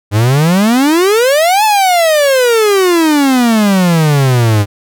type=exponential two-way sweep; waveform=45% pulse; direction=up then down; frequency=99.3 to 880 to 99.3 Hz; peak=-7 dBFS; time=0.11-4.66 s; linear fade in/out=50 ms; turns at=1.64 s; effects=none